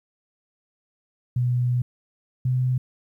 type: tone pair in turn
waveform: sine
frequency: 123.47 / 127.31 Hz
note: B2 / C3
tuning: 0 / -47 cents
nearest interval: minor second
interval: 53 cents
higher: second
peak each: -19 dBFS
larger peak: neither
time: 1.36-1.82 / 2.45-2.78 s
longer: first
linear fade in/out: 5 ms
effects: 10-bit